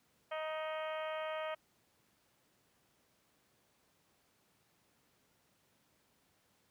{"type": "harmonic tone with a mistuned harmonic", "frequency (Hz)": 313.2, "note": "D#4", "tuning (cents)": 11, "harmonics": [2, 3, 4, 5, 6, 7, 8, 9, 10], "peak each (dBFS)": [-39, -47, -45, -52, -50, -52, -53, -58, -53], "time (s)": [0.31, 1.55], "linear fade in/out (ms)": 10, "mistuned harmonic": 5, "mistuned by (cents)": -15, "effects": ["pink hiss -73 dBFS RMS until 6.7 s", "high-pass 100 Hz 12 dB/octave"]}